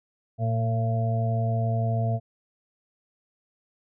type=harmonic tone with a mistuned harmonic; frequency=113.2 Hz; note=A2; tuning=50 cents sharp; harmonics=1 / 2 / 4 / 5 / 6; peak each=-23 / -34 / -38 / -41 / -30 dBFS; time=0.38-2.2 s; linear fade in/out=50 ms; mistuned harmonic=1; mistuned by=+21 cents; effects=none